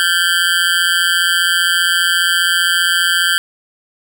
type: tone with amplitude modulation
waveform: 25% pulse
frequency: 1568 Hz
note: G6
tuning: in tune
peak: -4 dBFS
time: 0-3.38 s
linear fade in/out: 0 ms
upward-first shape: sine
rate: 175 Hz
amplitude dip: 90%
effects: none